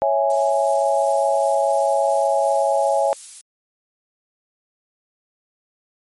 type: chord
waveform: sine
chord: C# minor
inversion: none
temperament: equal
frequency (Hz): 554.4 / 659.3 / 830.6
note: C#5 / E5 / G#5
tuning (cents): 0 / 0 / 0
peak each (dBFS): -19 / -20 / -20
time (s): 0.02-3.13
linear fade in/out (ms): 0
type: noise with tremolo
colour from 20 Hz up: violet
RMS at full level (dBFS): -32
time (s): 0.3-3.41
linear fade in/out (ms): 0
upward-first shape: triangle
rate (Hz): 2.8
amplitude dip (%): 25
effects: MP3 48 kbps